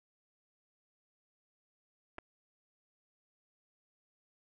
clicks, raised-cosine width 0.5 ms, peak -29 dBFS, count 2, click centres 2.183 / 2.186 s, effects none

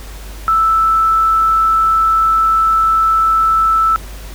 sine tone, 1318.5 Hz, E6, in tune, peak -9 dBFS, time 0.48-3.96 s, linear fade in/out 0 ms, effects added 50 Hz sine -28 dBFS peak until 4.34 s + pink hiss -36 dBFS RMS until 4.34 s

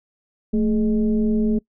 sine tone with frequency modulation, 220 Hz, A3, in tune, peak -16 dBFS, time 0.53-1.59 s, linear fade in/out 10 ms, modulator 198 Hz, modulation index 0.72, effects noise-tail reverb RT60 0.1 s tail -23 dB re dry

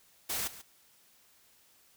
white noise with echo, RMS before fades -34 dBFS, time 0.29-0.48 s, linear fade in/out 10 ms, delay 140 ms, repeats 1, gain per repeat -15 dB, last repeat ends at 0.62 s, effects white hiss -64 dBFS RMS until 1.96 s

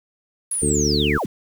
sine linear sweep, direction down, 10630 to 88.2 Hz, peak -21 dBFS, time 0.51-1.26 s, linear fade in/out 5 ms
harmonic tone, 73.42 Hz, D2, in tune, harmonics 1 / 2 / 3 / 4 / 5 / 6, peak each -25 / -25 / -25 / -25 / -25 / -25 dBFS, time 0.62-1.18 s, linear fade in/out 5 ms
effects 7-bit

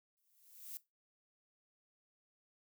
violet noise with exponential growth, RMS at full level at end -44 dBFS, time 0.17-0.77 s, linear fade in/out 0 ms, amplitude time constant 130 ms, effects noise-tail reverb RT60 0.2 s tail -17 dB re dry

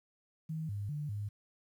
sine tone with pitch steps, 158.8 / 101.7 / 148.3 / 103.2 Hz, D#3 / G#2 / D3 / G#2, +36 / -36 / +17 / -10 cents, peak -35 dBFS, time 0.49-1.29 s, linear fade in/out 10 ms, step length 200 ms, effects 11-bit

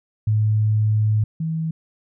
sine tone pair in turn, 107.5 / 161.07 Hz, A2 / E3, -40 / -40 cents, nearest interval perfect fifth, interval 700 cents, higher second, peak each -15 / -21 dBFS, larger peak first, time 0.27-1.24 / 1.4-1.71 s, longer first, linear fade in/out 5 ms, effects none

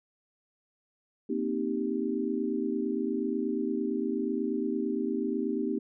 sine chord, C minor seventh, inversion third, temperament equal, 233.1 / 261.6 / 311.1 / 392 Hz, Bb3 / C4 / Eb4 / G4, 0 / 0 / 0 / 0 cents, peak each -33 dBFS, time 1.29-5.79 s, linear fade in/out 10 ms, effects none

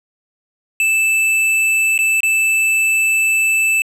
square tone with dropouts, 2637 Hz, E7, in tune, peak -13 dBFS, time 0.8-3.82 s, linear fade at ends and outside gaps 1 ms, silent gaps 1.978-1.989 / 2.205-2.232 s, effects low-pass 12000 Hz 12 dB/octave

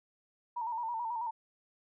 sine tone with vibrato, 928 Hz, A#5, 8 cents flat, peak -33 dBFS, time 0.56-1.31 s, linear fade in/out 10 ms, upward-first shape square, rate 9.2 Hz, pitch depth 60 cents each way, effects none

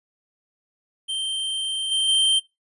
square tone with level steps, 3136 Hz, G7, in tune, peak -25 / -20 / -17 dBFS, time 1.08-2.4 s, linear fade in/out 20 ms, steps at 1.91 / 2.08 s, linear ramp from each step 10 ms, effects noise-tail reverb RT60 0.2 s tail -20 dB re dry + resampled to 24000 Hz

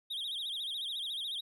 triangle tone with vibrato, 3481 Hz, A7, 19 cents flat, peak -34 dBFS, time 0.1-1.41 s, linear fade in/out 10 ms, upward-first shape sine, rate 14 Hz, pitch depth 170 cents each way, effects none

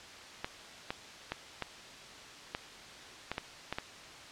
clicks, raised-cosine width 0.3 ms, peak -18 dBFS, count 9, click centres 0.445 / 0.905 / 1.32 / 1.623 / 2.549 / 3.316 / 3.381 / 3.726 / 3.785 s, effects white hiss -49 dBFS RMS until 4.31 s + low-pass 5000 Hz 12 dB/octave

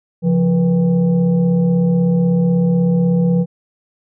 sine tone with frequency modulation, 174.61 Hz, F3, in tune, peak -11 dBFS, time 0.22-3.46 s, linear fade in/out 50 ms, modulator 313 Hz, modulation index 0.61, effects none

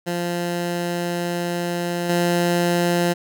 15% pulse tone with level steps, 173.9 Hz, F3, 7 cents flat, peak -16 / -11 dBFS, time 0.06-3.14 s, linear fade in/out 20 ms, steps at 2.09 s, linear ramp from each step 5 ms, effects none

